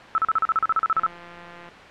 sine tone bursts, 1312 Hz, E6, 9 cents flat, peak -16 dBFS, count 14, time 0.15-1.064 s, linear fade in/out 0 ms, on 30 ms, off 38 ms
click train, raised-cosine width 0.3 ms, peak -25 dBFS, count 127, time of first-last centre 0.96-1.688 s, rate 173 Hz
effects white hiss -41 dBFS RMS until 1.9 s + low-pass 2000 Hz 12 dB/octave

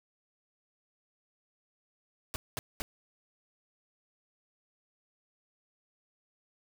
pink noise bursts, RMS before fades -36 dBFS, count 3, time 2.34-2.82 s, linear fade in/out 0 ms, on 20 ms, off 210 ms, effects none

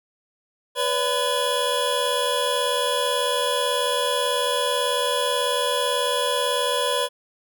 square tone cluster, 493.8 / 572 / 1008 / 3363 Hz, B4 / D5 / B5 / G#7, 0 / -46 / +35 / +21 cents, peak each -27 dBFS, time 0.75-7.09 s, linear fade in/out 50 ms, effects none

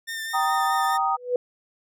sawtooth tone with vibrato, 1802 Hz, A6, 41 cents sharp, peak -26 dBFS, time 0.07-0.98 s, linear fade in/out 20 ms, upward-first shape triangle, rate 4.8 Hz, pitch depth 26 cents each way
sine chord, Eb major, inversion first, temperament just, 777.8 / 933.4 / 1244.5 Hz, G5 / Bb5 / Eb6, -14 / +2 / 0 cents, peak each -24 / -26 / -24 dBFS, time 0.33-1.17 s, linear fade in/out 20 ms
sine tone with exponential growth, 493.9 Hz, B4, in tune, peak -16 dBFS, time 1.13-1.36 s, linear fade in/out 2 ms, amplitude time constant 49 ms
effects none

